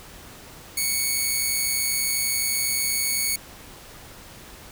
5% pulse tone with amplitude modulation, 2224 Hz, C#7, 5 cents sharp, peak -11 dBFS, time 0.77-3.36 s, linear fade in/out 5 ms, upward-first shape sine, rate 131 Hz, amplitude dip 30%, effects pink hiss -44 dBFS RMS until 4.71 s

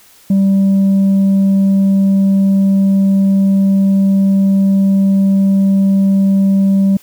sine tone, 195 Hz, G3, 9 cents flat, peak -5 dBFS, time 0.3-6.97 s, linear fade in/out 5 ms, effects tanh soft clip ceiling -7 dBFS + white hiss -45 dBFS RMS until 7.02 s

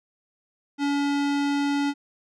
square tone with low-pass filter, 284.4 Hz, C#4, 45 cents sharp, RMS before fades -24 dBFS, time 0.78-1.94 s, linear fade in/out 50 ms, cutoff 5300 Hz, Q 0.78, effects none

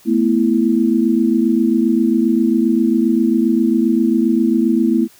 sine chord, A suspended second, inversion none, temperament just, 220 / 247.5 / 330 Hz, A3 / B3 / E4, 0 / +4 / +2 cents, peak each -16 dBFS, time 0.05-5.08 s, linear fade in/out 50 ms, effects white hiss -48 dBFS RMS until 5.19 s

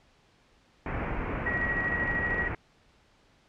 pink low-pass noise, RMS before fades -33 dBFS, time 0.86-2.55 s, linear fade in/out 2 ms, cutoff 2400 Hz, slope 48 dB/octave
sine tone with tremolo, 1909 Hz, A#6, 41 cents sharp, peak -26 dBFS, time 1.46-2.48 s, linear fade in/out 5 ms, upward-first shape square, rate 13 Hz, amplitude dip 40%
effects pink hiss -63 dBFS RMS until 3.48 s + low-pass 5000 Hz 12 dB/octave

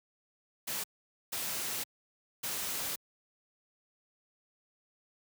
white noise bursts at uneven times, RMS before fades -36 dBFS, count 3, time 0.67-0.84 / 1.32-1.84 / 2.43-2.96 s, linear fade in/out 10 ms, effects high-pass 80 Hz 12 dB/octave

